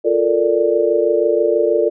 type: chord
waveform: sine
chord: Bb major seventh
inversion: second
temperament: equal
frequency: 349.2 / 440 / 466.2 / 587.3 Hz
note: F4 / A4 / Bb4 / D5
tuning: 0 / 0 / 0 / 0 cents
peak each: -19 / -17 / -18 / -18 dBFS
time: 0.04-1.9 s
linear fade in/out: 20 ms
effects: none